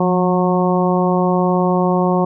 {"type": "harmonic tone with a mistuned harmonic", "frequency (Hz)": 181.9, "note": "F#3", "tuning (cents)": -29, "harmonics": [1, 2, 3, 4, 5, 6], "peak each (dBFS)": [-16, -19, -21, -22, -23, -24], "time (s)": [0, 2.25], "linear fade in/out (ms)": 5, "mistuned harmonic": 1, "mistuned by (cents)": -42, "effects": []}